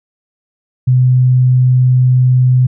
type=tone; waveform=sine; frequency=127 Hz; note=B2; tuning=49 cents sharp; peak=-6 dBFS; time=0.87-2.67 s; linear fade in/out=10 ms; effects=none